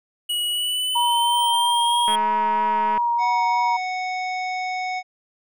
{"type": "tone with pitch glide", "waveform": "square", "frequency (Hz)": [2915, 3253], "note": ["F#7", "G#7"], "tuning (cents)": [-26, -37], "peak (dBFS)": -22, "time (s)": [0.29, 2.16], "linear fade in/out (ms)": 10, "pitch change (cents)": 189, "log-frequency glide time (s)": [0.47, 1.95]}
{"type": "tone with vibrato", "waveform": "sine", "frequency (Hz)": 950, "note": "A#5", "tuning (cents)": 33, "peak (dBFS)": -18, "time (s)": [0.95, 3.77], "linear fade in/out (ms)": 10, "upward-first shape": "triangle", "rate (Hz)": 3.1, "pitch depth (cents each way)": 16}
{"type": "click train", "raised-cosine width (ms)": 0.5, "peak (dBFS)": -16, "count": 193, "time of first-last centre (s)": [2.08, 2.977], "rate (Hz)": 214}
{"type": "harmonic tone", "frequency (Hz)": 740, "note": "F#5", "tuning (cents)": 0, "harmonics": [1, 3, 5, 7, 9], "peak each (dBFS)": [-25, -29, -43, -40, -48], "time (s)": [3.18, 5.03], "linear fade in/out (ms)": 50}
{"effects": []}